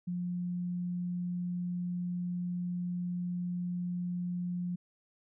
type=tone; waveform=sine; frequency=177.3 Hz; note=F3; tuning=26 cents sharp; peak=-32 dBFS; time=0.07-4.76 s; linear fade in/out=10 ms; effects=none